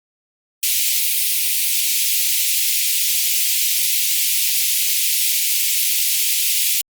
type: high-pass noise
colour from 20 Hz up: white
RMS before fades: -18 dBFS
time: 0.63-6.81 s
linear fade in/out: 0 ms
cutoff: 2200 Hz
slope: 48 dB/octave
effects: Opus 32 kbps